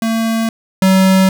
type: tone pair in turn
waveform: square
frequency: 225.6 / 189.71 Hz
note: A3 / F#3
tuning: +44 / +44 cents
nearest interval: minor third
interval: 300 cents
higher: first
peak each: -14 / -8 dBFS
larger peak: second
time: 0.02-0.49 / 0.82-1.29 s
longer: neither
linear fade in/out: 2 ms
effects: none